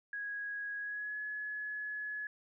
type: tone with pitch glide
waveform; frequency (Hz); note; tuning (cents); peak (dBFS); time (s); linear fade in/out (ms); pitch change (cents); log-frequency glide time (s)
sine; 1657 to 1697.7; G#6 to G#6; -4 to +38; -37; 0.13-2.27; 2; +42; 0.78-1.17
effects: none